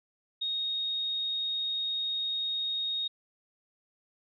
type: tone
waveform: sine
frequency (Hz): 3731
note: A#7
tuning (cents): +1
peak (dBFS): -29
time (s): 0.41-3.08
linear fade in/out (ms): 10
effects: none